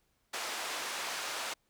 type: band-pass noise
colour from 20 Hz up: pink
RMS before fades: -38 dBFS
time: 0.33-1.54 s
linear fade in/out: 10 ms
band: 720 to 8100 Hz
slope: 12 dB/octave
effects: pink hiss -75 dBFS RMS until 1.69 s